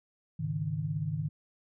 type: chord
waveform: sine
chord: Ab suspended fourth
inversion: none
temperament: just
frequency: 103.83 / 138.43 / 155.74 Hz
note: Ab2 / Db3 / Eb3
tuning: 0 / -2 / +2 cents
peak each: -37 / -36 / -32 dBFS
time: 0.39-1.29 s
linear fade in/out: 10 ms
effects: none